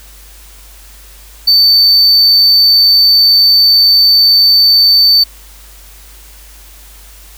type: tone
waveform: triangle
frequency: 4549 Hz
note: C#8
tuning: 44 cents sharp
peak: -3 dBFS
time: 1.47-5.24 s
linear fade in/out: 10 ms
effects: added 50 Hz sine -36 dBFS peak until 7.37 s + white hiss -39 dBFS RMS until 7.37 s